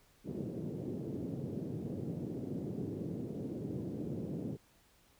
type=band-pass noise; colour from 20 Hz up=pink; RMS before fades=-40 dBFS; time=0.24-4.58 s; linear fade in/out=50 ms; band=120 to 420 Hz; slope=24 dB/octave; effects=pink hiss -67 dBFS RMS until 5.19 s